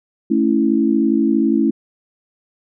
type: chord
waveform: sine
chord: A major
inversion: none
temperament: equal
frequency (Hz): 220 / 277.2 / 329.6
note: A3 / C#4 / E4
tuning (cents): 0 / 0 / 0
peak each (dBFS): -17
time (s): 0.3-1.71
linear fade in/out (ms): 10
effects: none

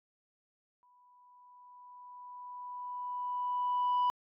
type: tone with exponential growth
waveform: sine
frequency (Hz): 987.8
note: B5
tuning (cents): 0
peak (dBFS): -23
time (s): 0.83-4.1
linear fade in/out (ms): 0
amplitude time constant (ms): 710
effects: tanh soft clip ceiling -25 dBFS

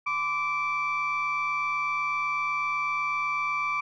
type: tone cluster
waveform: sine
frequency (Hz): 1018 / 1166 / 2334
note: C6 / D6 / D7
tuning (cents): -48 / -13 / -11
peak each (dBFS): -34 / -27 / -28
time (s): 0.06-3.81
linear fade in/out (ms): 10
effects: tanh soft clip ceiling -20 dBFS

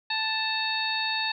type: harmonic tone with a mistuned harmonic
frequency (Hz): 880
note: A5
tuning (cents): 0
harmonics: 1 / 2 / 3 / 4 / 5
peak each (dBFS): -32 / -32 / -32 / -32 / -32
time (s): 0.1-1.32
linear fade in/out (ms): 5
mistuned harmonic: 4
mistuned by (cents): +93
effects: none

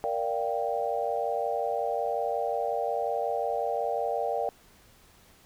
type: chord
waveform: sine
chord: G minor seventh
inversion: first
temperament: equal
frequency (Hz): 466.2 / 587.3 / 698.5 / 784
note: Bb4 / D5 / F5 / G5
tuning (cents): 0 / 0 / 0 / 0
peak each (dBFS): -32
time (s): 0.04-4.49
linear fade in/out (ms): 0
effects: pink hiss -58 dBFS RMS until 5.45 s

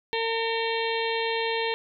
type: harmonic tone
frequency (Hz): 454.8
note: A#4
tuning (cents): -43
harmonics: 1 / 2 / 4 / 5 / 6 / 7 / 8 / 9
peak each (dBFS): -28 / -31 / -34 / -35 / -36 / -36 / -37 / -38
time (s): 0.13-1.74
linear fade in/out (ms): 0
effects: none

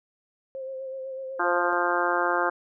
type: tone with vibrato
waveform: sine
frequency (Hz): 529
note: C5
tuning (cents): +19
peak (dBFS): -32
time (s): 0.55-1.73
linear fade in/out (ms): 0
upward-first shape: sine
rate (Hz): 8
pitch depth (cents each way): 27
type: harmonic tone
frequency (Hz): 175.4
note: F3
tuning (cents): +8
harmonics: 2 / 3 / 4 / 5 / 6 / 7 / 8 / 9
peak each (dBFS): -30 / -30 / -30 / -30 / -30 / -30 / -30 / -30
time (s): 1.39-2.5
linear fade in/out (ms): 10
effects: none

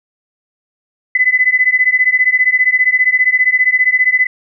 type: beating tone pair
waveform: sine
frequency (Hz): 2004 / 2019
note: B6 / B6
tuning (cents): +25 / +38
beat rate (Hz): 15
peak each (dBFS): -12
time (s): 1.15-4.27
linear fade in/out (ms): 5
effects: none

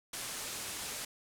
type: low-pass noise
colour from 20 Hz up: white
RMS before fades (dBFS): -41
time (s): 0.13-1.05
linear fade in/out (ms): 5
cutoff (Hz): 11000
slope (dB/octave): 24
effects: none

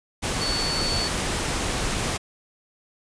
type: tone in noise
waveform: sine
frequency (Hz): 4463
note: C#8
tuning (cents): +11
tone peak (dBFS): -26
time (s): 0.4-1.09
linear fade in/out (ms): 20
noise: pink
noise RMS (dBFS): -26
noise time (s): 0.22-2.18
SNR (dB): -3
effects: resampled to 22050 Hz

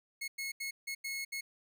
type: tone bursts at uneven times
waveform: sawtooth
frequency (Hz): 2177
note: C#7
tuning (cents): -32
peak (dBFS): -33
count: 6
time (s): 0.21-0.28 / 0.38-0.52 / 0.6-0.71 / 0.87-0.95 / 1.04-1.25 / 1.32-1.41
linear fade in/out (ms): 10
effects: none

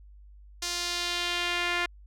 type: tone with band-pass filter sweep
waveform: sawtooth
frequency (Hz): 350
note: F4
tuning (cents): +4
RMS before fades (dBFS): -30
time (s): 0.62-1.86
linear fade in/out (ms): 5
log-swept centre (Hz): 5600 to 2100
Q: 1.5
effects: added 50 Hz sine -48 dBFS peak until 2.06 s

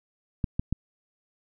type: clicks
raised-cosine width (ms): 5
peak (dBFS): -13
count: 3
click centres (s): 0.442 / 0.595 / 0.726
effects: none

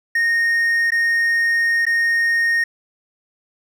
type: tone with dropouts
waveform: triangle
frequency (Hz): 1852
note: A#6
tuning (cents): -12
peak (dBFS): -13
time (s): 0.15-2.64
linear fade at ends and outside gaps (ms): 5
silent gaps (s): 0.906-0.919 / 1.854-1.865
effects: none

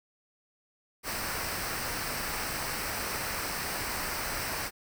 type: noise with comb filter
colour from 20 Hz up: pink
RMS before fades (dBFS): -34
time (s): 1.03-4.71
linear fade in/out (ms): 50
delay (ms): 0.29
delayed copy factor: -0.55
effects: none

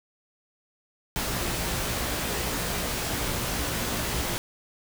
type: noise with comb filter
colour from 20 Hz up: pink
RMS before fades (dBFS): -29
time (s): 1.16-4.38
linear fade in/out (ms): 0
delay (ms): 17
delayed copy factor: +0.5
effects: none

